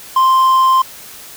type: tone with quantisation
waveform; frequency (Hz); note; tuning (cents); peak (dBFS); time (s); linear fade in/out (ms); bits
triangle; 1046.5; C6; 0; -6; 0.16-0.82; 5; 6
effects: white hiss -35 dBFS RMS until 1.36 s